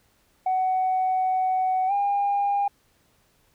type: tone with pitch glide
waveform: sine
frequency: 748 to 806.3 Hz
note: F#5 to G5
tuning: +19 to +49 cents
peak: -19 dBFS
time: 0.46-2.68 s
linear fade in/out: 5 ms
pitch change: +130 cents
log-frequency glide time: 1.87-1.92 s
effects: tanh soft clip ceiling -17 dBFS + pink hiss -64 dBFS RMS until 3.54 s